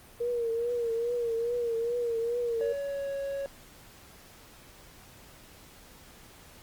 sine tone with vibrato, 469.8 Hz, A#4, 13 cents sharp, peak -27 dBFS, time 0.2-2.73 s, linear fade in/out 10 ms, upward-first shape triangle, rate 2.4 Hz, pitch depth 66 cents each way
triangle tone with pitch glide, 563 to 554 Hz, C#5 to C#5, +27 to -1 cents, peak -29 dBFS, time 2.61-3.46 s, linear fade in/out 0 ms, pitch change -28 cents, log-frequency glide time 2.8-3.13 s
effects pink hiss -53 dBFS RMS until 6.62 s + Opus 32 kbps

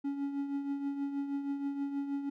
triangle tone with tremolo, 280.3 Hz, C#4, 19 cents sharp, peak -28 dBFS, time 0.04-2.3 s, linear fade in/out 10 ms, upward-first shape triangle, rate 6.3 Hz, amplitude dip 60%, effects none

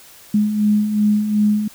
sine beating tone pair, 207.7 / 210.4 Hz, G#3 / G#3, 0 / +23 cents, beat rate 2.7 Hz, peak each -22 / -14 dBFS, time 0.34-1.68 s, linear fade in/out 5 ms, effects white hiss -44 dBFS RMS until 1.74 s

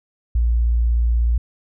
sine tone, 58.27 Hz, A#1, in tune, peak -14 dBFS, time 0.35-1.38 s, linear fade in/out 5 ms, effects none

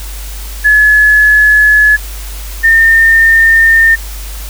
sine tone pair in turn, 1706 / 1814.7 Hz, G#6 / A#6, +46 / -47 cents, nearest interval minor second, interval 107 cents, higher second, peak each -3 dBFS, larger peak neither, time 0.64-1.97 / 2.63-3.96 s, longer neither, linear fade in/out 20 ms, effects added 50 Hz sine -21 dBFS peak until 4.49 s + white hiss -29 dBFS RMS until 4.49 s

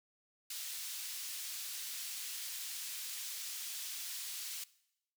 pink high-pass noise, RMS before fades -43 dBFS, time 0.5-4.64 s, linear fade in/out 5 ms, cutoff 3600 Hz, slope 12 dB/octave, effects noise-tail reverb RT60 0.8 s tail -20 dB re dry

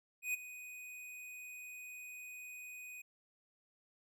square tone with ADSR envelope, 2491 Hz, D#7, 1 cent sharp, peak -33 dBFS, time 0.22-3.02 s, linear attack 120 ms, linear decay 14 ms, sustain -15 dB, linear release 8 ms, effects none

